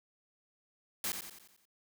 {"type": "noise with echo", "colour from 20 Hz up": "white", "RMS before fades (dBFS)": -35, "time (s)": [1.04, 1.12], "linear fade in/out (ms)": 2, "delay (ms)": 89, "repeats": 6, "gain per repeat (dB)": -6, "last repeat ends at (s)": 1.654, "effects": []}